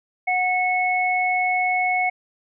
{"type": "tone pair together", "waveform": "sine", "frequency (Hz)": [734, 2198], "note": ["F#5", "C#7"], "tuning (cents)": [-14, -15], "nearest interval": "octave + perfect fifth", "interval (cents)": 1899, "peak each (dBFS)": -21, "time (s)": [0.27, 2.1], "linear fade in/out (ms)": 10, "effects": []}